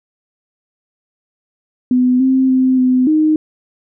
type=tone with pitch steps; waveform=sine; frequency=251.1 / 262.5 / 259 / 254.6 / 309.7 Hz; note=B3 / C4 / C4 / C4 / D#4; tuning=+29 / +6 / -17 / -47 / -8 cents; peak=-9 dBFS; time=1.91-3.36 s; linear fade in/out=2 ms; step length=290 ms; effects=none